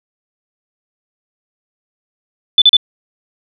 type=tone bursts; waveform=sine; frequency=3500 Hz; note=A7; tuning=10 cents flat; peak=-3 dBFS; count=3; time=2.58-2.768 s; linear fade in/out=2 ms; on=38 ms; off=37 ms; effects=none